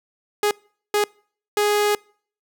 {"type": "tone bursts at uneven times", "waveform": "sawtooth", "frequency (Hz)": 415.3, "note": "G#4", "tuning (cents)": 0, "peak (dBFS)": -13, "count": 3, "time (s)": [[0.43, 0.51], [0.94, 1.04], [1.57, 1.95]], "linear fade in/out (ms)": 2, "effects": ["noise-tail reverb RT60 0.5 s tail -26 dB re dry"]}